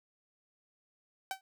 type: tone with exponential decay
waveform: sawtooth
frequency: 768 Hz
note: G5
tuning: 36 cents flat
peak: -27 dBFS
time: 1.31-1.41 s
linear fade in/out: 1 ms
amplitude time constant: 21 ms
effects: none